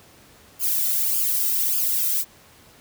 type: noise with flanger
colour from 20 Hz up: violet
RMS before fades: -22 dBFS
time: 0.59-2.25 s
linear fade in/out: 50 ms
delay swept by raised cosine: 0.5 to 1.8 ms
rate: 1.7 Hz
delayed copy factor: -0.9
effects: pink hiss -51 dBFS RMS until 2.8 s + high-pass 60 Hz 12 dB/octave